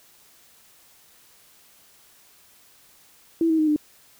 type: tone with pitch steps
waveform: sine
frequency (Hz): 330 / 319.9 / 310 / 300.5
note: E4 / D#4 / D#4 / D4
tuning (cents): +2 / +48 / -6 / +40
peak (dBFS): -17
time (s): 3.41-3.762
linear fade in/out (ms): 2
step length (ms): 88
effects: white hiss -55 dBFS RMS until 4.19 s